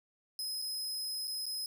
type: tone with dropouts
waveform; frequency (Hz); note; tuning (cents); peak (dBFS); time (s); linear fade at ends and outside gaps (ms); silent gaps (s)
sawtooth; 5090; D#8; +39; -33; 0.39-1.66; 1; 0.618-0.622 / 1.273-1.278 / 1.457-1.464
effects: none